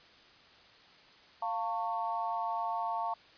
sine chord, F augmented, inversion none, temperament equal with one note detuned, 698.5 / 901.1 / 1108.7 Hz, F5 / A5 / C#6, 0 / +41 / 0 cents, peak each -36 / -34 / -38 dBFS, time 1.42-3.14 s, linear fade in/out 5 ms, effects white hiss -58 dBFS RMS until 3.37 s + resampled to 11025 Hz

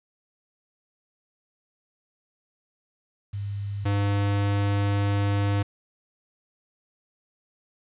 sine / square tone pair in turn, 100.9 / 100.9 Hz, G#2 / G#2, -49 / -49 cents, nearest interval unison, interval 0 cents, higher neither, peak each -28 / -22 dBFS, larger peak second, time 3.33-3.85 / 3.85-5.63 s, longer second, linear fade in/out 10 ms, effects resampled to 8000 Hz + 9-bit

